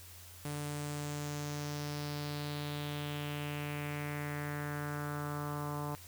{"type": "tone with low-pass filter sweep", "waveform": "sawtooth", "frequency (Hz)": 146.83, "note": "D3", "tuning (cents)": 0, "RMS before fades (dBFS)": -39, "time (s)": [0.45, 5.95], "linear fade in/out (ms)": 0, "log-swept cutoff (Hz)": [10000, 1000], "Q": 3.1, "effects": ["added 88 Hz sine -54 dBFS peak until 6.07 s", "white hiss -54 dBFS RMS until 6.07 s"]}